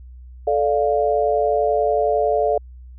sine chord, D minor, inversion second, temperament equal with one note detuned, 436.7 / 587.3 / 698.5 Hz, A4 / D5 / F5, -13 / 0 / 0 cents, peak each -20 dBFS, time 0.47-2.58 s, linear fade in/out 5 ms, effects added 62 Hz sine -37 dBFS peak until 2.98 s

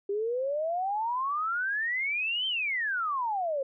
sine exponential two-way sweep, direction up then down, 393 to 3154 to 525 Hz, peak -27 dBFS, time 0.09-3.63 s, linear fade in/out 5 ms, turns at 2.47 s, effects none

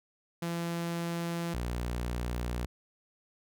sawtooth tone pair in turn, 169.7 / 60.12 Hz, F3 / B1, -49 / -46 cents, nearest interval octave + tritone, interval 1797 cents, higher first, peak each -28 / -28 dBFS, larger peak neither, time 0.42-1.54 / 1.54-2.66 s, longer neither, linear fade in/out 5 ms, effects none

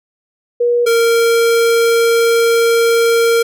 sine / square tone pair in turn, 480 / 462.9 Hz, B4 / A#4, -49 / -12 cents, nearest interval minor second, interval 63 cents, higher first, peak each -10 dBFS, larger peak neither, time 0.6-0.86 / 0.86-3.43 s, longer second, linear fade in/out 10 ms, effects none

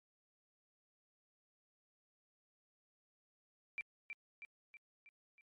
sine tone with echo, 2349 Hz, D7, in tune, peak -38 dBFS, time 3.78-3.81 s, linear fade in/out 0 ms, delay 320 ms, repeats 5, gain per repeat -5 dB, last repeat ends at 5.41 s, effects MP3 48 kbps

